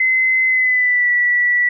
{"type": "tone with pitch glide", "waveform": "sine", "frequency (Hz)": [2049, 1953.1], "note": ["C7", "B6"], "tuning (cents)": [-37, -20], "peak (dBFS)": -12, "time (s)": [0, 1.69], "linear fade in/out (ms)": 5, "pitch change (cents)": -83, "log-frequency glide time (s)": [0.47, 1.1], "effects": []}